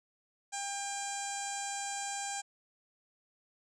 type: tone with low-pass filter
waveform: sawtooth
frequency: 799 Hz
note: G5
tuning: 33 cents sharp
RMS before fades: -38 dBFS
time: 0.52-2.42 s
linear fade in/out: 20 ms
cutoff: 7500 Hz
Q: 8.5
effects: none